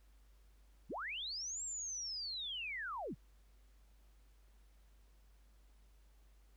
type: linear two-way sweep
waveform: sine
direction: up then down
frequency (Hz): 87.31 to 7610 to 87.31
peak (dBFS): -40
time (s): 0.89-3.15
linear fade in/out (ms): 20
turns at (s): 1.63
effects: added 50 Hz sine -62 dBFS peak until 6.56 s + pink hiss -75 dBFS RMS until 6.56 s